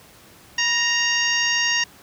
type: harmonic tone with a mistuned harmonic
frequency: 932.3 Hz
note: A#5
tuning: in tune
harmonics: 1 / 2 / 3 / 4 / 5 / 6 / 7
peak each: -32 / -22 / -23 / -33 / -30 / -25 / -31 dBFS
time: 0.58-1.84 s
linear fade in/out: 5 ms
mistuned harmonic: 1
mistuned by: +75 cents
effects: pink hiss -48 dBFS RMS until 2.02 s + high-pass 80 Hz 12 dB/octave